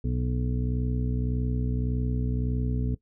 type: harmonic tone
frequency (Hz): 61.74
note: B1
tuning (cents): 0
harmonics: 1 / 2 / 3 / 4 / 5 / 7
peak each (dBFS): -28 / -29 / -39 / -33 / -43 / -40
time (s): 0.04-2.95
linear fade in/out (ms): 5
effects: noise-tail reverb RT60 0.1 s tail -17 dB re dry